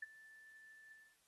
sine tone with ADSR envelope, 1760 Hz, A6, in tune, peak -40 dBFS, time 0.02-1.17 s, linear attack 7 ms, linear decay 23 ms, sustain -18 dB, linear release 250 ms, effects white hiss -75 dBFS RMS until 1.27 s + AAC 32 kbps

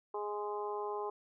harmonic tone, 207.7 Hz, G#3, in tune, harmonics 2 / 3 / 4 / 5 / 6, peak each -38 / -49 / -41 / -42 / -53 dBFS, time 0.14-1.1 s, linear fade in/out 5 ms, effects none

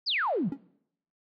sine exponential sweep, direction down, 5274 to 146.1 Hz, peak -25 dBFS, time 0.06-0.5 s, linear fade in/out 20 ms
triangle tone with exponential decay, 277.2 Hz, C#4, in tune, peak -24 dBFS, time 0.52-0.6 s, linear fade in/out 2 ms, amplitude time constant 16 ms
effects noise-tail reverb RT60 0.7 s tail -21 dB re dry

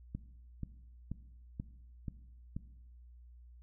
click train, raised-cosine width 5 ms, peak -26 dBFS, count 6, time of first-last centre 0.15-2.565 s, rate 2.07 Hz, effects noise-tail reverb RT60 1.0 s tail -17 dB re dry + added 60 Hz sine -53 dBFS peak until 3.62 s

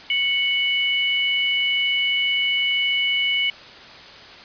sine tone pair together, 2217 / 2959 Hz, C#7 / F#7, 0 / -1 cents, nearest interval perfect fourth, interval 499 cents, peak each -21 dBFS, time 0.1-3.5 s, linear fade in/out 2 ms, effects white hiss -41 dBFS RMS until 4.44 s + resampled to 11025 Hz

